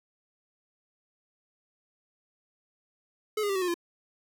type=tone with pitch steps; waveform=square; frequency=428.3 / 409.9 / 392.3 / 375.5 / 359.3 / 343.9 Hz; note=A4 / G#4 / G4 / F#4 / F4 / F4; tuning=-47 / -23 / +1 / +26 / +49 / -27 cents; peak=-27 dBFS; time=3.37-3.742 s; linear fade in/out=5 ms; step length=62 ms; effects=none